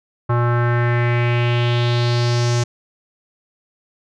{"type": "tone with low-pass filter sweep", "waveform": "square", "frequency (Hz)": 120, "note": "B2", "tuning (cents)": -49, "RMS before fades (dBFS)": -17, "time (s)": [0.29, 2.64], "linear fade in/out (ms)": 10, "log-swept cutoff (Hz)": [1200, 6400], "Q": 3.1, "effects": []}